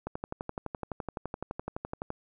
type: click train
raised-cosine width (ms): 1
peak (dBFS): -20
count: 25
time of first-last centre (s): 0.07-2.104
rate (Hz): 11.8
effects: none